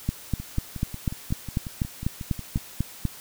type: two click trains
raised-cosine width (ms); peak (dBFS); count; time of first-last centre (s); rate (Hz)
5; -11 / -21; 13 / 13; 0.09-3.053 / 0.4-2.574; 4.05 / 5.52
effects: white hiss -44 dBFS RMS until 3.2 s